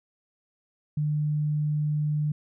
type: tone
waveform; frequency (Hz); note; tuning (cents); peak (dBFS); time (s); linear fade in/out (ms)
sine; 150; D3; +37; -23; 0.97-2.32; 5
effects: none